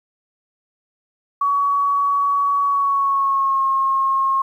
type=tone with pitch glide; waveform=sine; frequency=1128 to 1078.3 Hz; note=C#6 to C#6; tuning=+30 to -48 cents; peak=-15 dBFS; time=1.41-4.42 s; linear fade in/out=5 ms; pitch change=-78 cents; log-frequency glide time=2.64-3.64 s; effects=9-bit